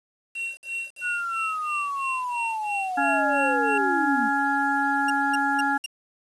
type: tone with tremolo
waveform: triangle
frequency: 2731 Hz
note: F7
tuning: 39 cents flat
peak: -25 dBFS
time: 0.35-3.78 s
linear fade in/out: 5 ms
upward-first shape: sine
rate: 3 Hz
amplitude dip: 100%
type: linear sweep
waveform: sine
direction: down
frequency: 1476 to 207.7 Hz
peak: -26 dBFS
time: 1.01-4.3 s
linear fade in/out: 50 ms
type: harmonic tone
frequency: 279.1 Hz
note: C#4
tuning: 12 cents sharp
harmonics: 1 / 3 / 5 / 6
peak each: -28 / -24 / -27 / -27 dBFS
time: 2.97-5.78 s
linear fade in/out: 10 ms
type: tone bursts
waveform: sawtooth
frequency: 2794 Hz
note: F7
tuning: in tune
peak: -25 dBFS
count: 4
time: 5.08-5.862 s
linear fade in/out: 5 ms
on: 23 ms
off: 230 ms
effects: resampled to 24000 Hz + 8-bit